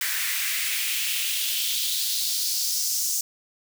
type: noise with high-pass filter sweep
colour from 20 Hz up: white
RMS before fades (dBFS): -26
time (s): 0.01-3.21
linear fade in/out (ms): 2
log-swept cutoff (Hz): 1700 to 6200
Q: 2.6
effects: none